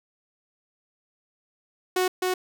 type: tone with echo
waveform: sawtooth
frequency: 368 Hz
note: F#4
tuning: 9 cents flat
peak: -17 dBFS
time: 1.96-2.08 s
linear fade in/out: 5 ms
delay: 260 ms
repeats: 1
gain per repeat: -2 dB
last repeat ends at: 2.34 s
effects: none